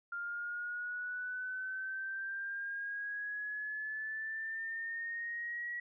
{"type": "exponential sweep", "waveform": "sine", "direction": "up", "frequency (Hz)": [1396.9, 1924], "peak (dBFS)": -37, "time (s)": [0.12, 5.8], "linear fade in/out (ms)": 5, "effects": []}